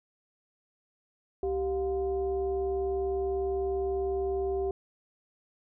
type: tone with frequency modulation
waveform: sine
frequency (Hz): 388.4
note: G4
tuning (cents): -16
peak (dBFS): -27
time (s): 1.43-4.71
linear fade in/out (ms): 2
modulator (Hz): 322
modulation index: 0.58
effects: none